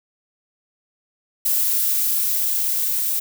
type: noise with level ramp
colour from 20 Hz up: violet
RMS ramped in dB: -19 to -22 dBFS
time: 1.45-3.2 s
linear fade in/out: 10 ms
effects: none